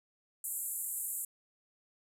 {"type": "band-pass noise", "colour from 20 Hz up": "white", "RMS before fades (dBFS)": -38, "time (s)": [0.44, 1.25], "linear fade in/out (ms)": 2, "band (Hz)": [7300, 14000], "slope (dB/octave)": 96, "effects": []}